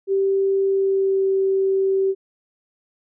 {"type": "tone with pitch glide", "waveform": "sine", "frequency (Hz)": [389.8, 386], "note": ["G4", "G4"], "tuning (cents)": [-10, -27], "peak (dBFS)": -16, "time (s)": [0.07, 2.15], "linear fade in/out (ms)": 50, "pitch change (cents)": -17, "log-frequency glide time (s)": [0.66, 1.29], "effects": []}